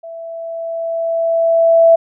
sine tone with level ramp, 663 Hz, E5, 10 cents sharp, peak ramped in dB -28 to -4 dBFS, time 0.03-1.96 s, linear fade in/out 10 ms, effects none

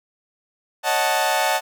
sawtooth chord, D# half-diminished seventh, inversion third, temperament equal, 554.4 / 622.3 / 740 / 880 Hz, C#5 / D#5 / F#5 / A5, 0 / 0 / 0 / 0 cents, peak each -24 / -21 / -19 / -18 dBFS, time 0.83-1.61 s, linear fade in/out 50 ms, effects none

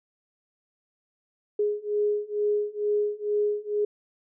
sine beating tone pair, 415.3 / 417.5 Hz, G#4 / G#4, 0 / +9 cents, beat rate 2.2 Hz, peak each -27 / -26 dBFS, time 1.59-3.85 s, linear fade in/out 5 ms, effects none

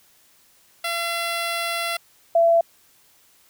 10% pulse / sine tone pair in turn, 680 / 671.8 Hz, F5 / E5, -46 / +33 cents, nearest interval unison, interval 21 cents, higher first, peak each -15 / -13 dBFS, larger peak second, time 0.84-1.97 / 2.35-2.61 s, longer first, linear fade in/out 5 ms, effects white hiss -57 dBFS RMS until 3.49 s

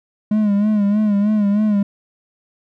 triangle tone with vibrato, 207.7 Hz, G#3, in tune, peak -11 dBFS, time 0.31-1.83 s, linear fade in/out 5 ms, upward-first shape sine, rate 3.2 Hz, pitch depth 64 cents each way, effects none

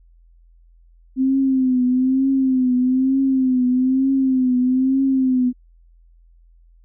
sine tone with vibrato, 259.8 Hz, C4, 12 cents flat, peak -14 dBFS, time 1.16-5.53 s, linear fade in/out 50 ms, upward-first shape triangle, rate 1.1 Hz, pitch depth 76 cents each way, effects added 42 Hz sine -48 dBFS peak until 6.84 s

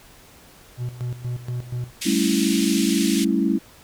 triangle tone with tremolo, 122.8 Hz, B2, 9 cents flat, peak -22 dBFS, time 0.77-1.92 s, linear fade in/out 50 ms, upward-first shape square, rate 4.2 Hz, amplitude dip 75%
pink band-pass noise, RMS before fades -29 dBFS, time 2.01-3.25 s, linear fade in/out 10 ms, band 2400 to 11000 Hz, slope 24 dB/octave
sine chord, A dominant seventh, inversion third, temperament equal, 196 / 220 / 277.2 / 329.6 Hz, G3 / A3 / C#4 / E4, 0 / 0 / 0 / 0 cents, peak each -23 dBFS, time 2.05-3.59 s, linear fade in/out 20 ms
effects pink hiss -49 dBFS RMS until 3.83 s

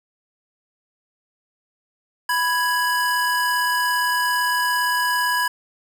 square tone pair together, 989.2 / 1661.2 Hz, B5 / G#6, +3 / 0 cents, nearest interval major sixth, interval 897 cents, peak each -22 dBFS, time 2.29-5.48 s, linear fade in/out 5 ms, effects none

